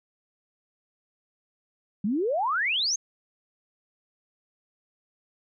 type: exponential sweep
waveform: sine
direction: up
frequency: 188.5 to 6645 Hz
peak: -23 dBFS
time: 2.04-2.96 s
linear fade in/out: 5 ms
effects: none